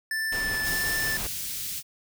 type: tone with vibrato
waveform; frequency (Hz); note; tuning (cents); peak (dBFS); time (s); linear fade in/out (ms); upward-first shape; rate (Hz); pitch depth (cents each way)
square; 1760; A6; 0; -27; 0.11-1.17; 2; sine; 1.5; 9
type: noise with tremolo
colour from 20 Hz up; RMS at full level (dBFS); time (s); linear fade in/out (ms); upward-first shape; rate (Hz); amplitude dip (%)
pink; -34; 0.32-1.27; 5; triangle; 5.6; 30
type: band-stop noise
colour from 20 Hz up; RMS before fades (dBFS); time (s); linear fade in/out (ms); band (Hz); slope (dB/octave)
white; -33; 0.62-1.83; 50; 170 to 2900; 12
effects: none